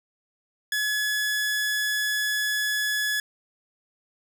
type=tone; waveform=sawtooth; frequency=1700 Hz; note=G#6; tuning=40 cents sharp; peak=-20 dBFS; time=0.72-3.2 s; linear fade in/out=2 ms; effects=none